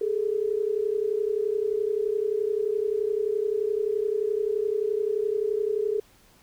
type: tone pair together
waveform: sine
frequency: 407.6 / 439.2 Hz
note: G#4 / A4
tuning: -32 / -3 cents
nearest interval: minor second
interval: 129 cents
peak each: -26 dBFS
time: 0.01-6 s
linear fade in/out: 5 ms
effects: pink hiss -58 dBFS RMS until 6.42 s